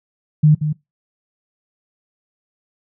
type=tone with echo; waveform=sine; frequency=152 Hz; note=D#3; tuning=40 cents flat; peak=-7 dBFS; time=0.43-0.55 s; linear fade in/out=10 ms; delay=180 ms; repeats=1; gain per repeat=-9 dB; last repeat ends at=0.73 s; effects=noise-tail reverb RT60 0.2 s tail -22 dB re dry